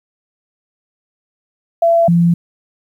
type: tone pair in turn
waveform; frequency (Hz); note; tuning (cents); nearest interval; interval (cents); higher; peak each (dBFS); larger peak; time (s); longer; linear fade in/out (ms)
sine; 673 / 170.89; E5 / F3; +36 / -37; 2 octaves; 2373; first; -8; neither; 1.82-2.08 / 2.08-2.34; neither; 5
effects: 8-bit